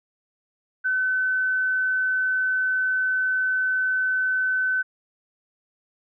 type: tone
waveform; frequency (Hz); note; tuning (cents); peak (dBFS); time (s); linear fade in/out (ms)
sine; 1517; F#6; +43; -20; 0.84-4.83; 20
effects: none